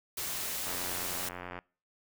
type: noise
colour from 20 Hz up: white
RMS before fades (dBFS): -36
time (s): 0.17-1.29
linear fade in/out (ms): 5
type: click train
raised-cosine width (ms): 0.5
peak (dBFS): -25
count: 83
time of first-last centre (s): 0.67-1.589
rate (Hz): 89.2
effects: noise-tail reverb RT60 0.4 s tail -25 dB re dry